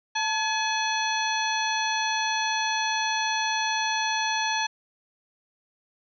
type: harmonic tone with a mistuned harmonic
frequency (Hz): 848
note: G#5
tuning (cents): +36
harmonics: 1 / 2 / 3 / 4 / 5 / 7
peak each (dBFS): -27 / -30 / -32 / -33 / -34 / -35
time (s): 0.15-4.67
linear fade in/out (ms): 10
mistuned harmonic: 1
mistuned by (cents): +69
effects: none